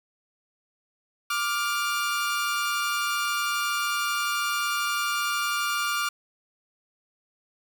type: tone pair together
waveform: sawtooth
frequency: 1174.7 / 1407.4 Hz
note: D6 / F6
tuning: 0 / +13 cents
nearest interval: minor third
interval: 313 cents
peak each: -24 dBFS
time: 1.3-6.09 s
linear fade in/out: 5 ms
effects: 9-bit